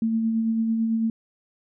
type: tone with tremolo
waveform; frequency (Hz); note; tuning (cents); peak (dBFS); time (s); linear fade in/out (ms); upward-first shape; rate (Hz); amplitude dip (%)
sine; 224.9; A3; +38; -19; 0.02-1.1; 2; sine; 9; 30
effects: none